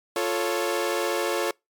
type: chord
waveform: sawtooth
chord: F augmented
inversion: none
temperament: equal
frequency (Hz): 349.2 / 440 / 554.4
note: F4 / A4 / C#5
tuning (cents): 0 / 0 / 0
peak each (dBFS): -24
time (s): 0.16-1.51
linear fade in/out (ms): 2
effects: noise-tail reverb RT60 0.2 s tail -26 dB re dry + MP3 96 kbps